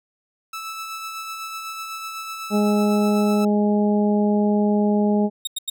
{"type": "tone with tremolo", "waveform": "sawtooth", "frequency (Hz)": 1313, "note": "E6", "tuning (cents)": -7, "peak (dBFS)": -25, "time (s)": [0.53, 3.45], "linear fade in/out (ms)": 5, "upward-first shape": "sine", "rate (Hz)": 8, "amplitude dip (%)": 30}
{"type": "harmonic tone", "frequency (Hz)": 207.8, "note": "G#3", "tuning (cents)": 1, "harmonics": [1, 2, 3, 4], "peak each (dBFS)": [-17, -23, -27, -29], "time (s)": [2.5, 5.3], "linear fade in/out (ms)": 50}
{"type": "tone bursts", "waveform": "sawtooth", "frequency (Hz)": 3729, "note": "A#7", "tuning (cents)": 0, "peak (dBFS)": -20, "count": 3, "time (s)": [5.45, 5.699], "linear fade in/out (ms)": 5, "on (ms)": 23, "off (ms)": 90}
{"effects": []}